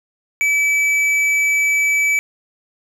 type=tone with tanh clipping; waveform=sine; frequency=2300 Hz; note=D7; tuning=37 cents flat; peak=-15 dBFS; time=0.41-2.19 s; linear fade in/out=0 ms; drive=9 dB; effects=none